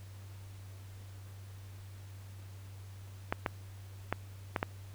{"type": "clicks", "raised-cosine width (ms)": 0.5, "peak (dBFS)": -15, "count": 5, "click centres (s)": [3.325, 3.462, 4.126, 4.562, 4.629], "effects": ["added 97 Hz sine -46 dBFS peak until 4.94 s", "pink hiss -59 dBFS RMS until 4.94 s"]}